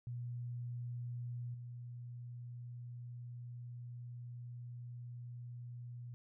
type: tone with level steps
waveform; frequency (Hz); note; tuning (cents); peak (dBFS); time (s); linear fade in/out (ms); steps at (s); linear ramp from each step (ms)
sine; 121.1; B2; -34; -40 / -45; 0.07-6.14; 0; 1.54; 5
effects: none